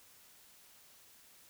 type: silence
effects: white hiss -61 dBFS RMS until 1.49 s